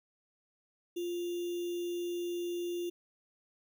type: tone with sample-and-hold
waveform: sine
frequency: 349.2 Hz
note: F4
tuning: in tune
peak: -33 dBFS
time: 0.96-2.9 s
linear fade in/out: 10 ms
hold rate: 3150 Hz
effects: none